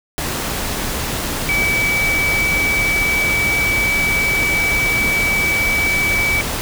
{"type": "tone in noise", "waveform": "sine", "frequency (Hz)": 2293, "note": "D7", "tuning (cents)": -42, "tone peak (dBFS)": -15, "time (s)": [1.49, 6.41], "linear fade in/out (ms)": 0, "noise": "pink", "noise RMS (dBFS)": -22, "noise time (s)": [0.18, 6.61], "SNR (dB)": 4, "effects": []}